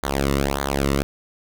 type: tone with flanger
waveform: sawtooth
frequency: 69.3 Hz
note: C#2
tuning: in tune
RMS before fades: -22 dBFS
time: 0.03-1.03 s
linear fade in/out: 0 ms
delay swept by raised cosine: 0.37 to 1.26 ms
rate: 1.7 Hz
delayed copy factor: -0.85
effects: none